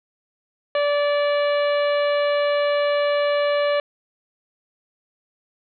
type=harmonic tone; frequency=580 Hz; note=D5; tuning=22 cents flat; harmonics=1 / 2 / 3 / 4 / 5 / 6 / 7; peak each=-18 / -28 / -30 / -33 / -34 / -40 / -38 dBFS; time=0.75-3.8 s; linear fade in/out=2 ms; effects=none